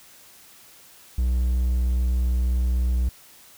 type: tone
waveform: triangle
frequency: 61.74 Hz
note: B1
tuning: in tune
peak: -17 dBFS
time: 1.18-3.09 s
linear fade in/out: 5 ms
effects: white hiss -50 dBFS RMS until 3.57 s